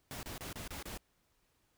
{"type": "noise bursts", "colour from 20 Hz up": "pink", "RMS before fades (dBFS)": -44, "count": 6, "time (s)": [0.11, 0.975], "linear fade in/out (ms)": 0, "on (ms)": 120, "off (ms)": 29, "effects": ["pink hiss -75 dBFS RMS until 1.77 s"]}